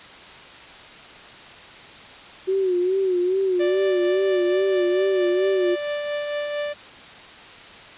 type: tone with vibrato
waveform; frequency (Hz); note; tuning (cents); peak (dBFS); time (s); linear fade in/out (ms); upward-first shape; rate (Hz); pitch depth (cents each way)
sine; 370.6; F#4; +3; -18; 2.47-5.76; 20; sine; 2.4; 82
type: tone with tremolo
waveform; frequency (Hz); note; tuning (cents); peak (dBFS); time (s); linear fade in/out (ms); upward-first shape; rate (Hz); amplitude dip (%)
45% pulse; 587.3; D5; 0; -23; 3.59-6.74; 20; triangle; 4.4; 35
effects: white hiss -42 dBFS RMS until 7.97 s + resampled to 8000 Hz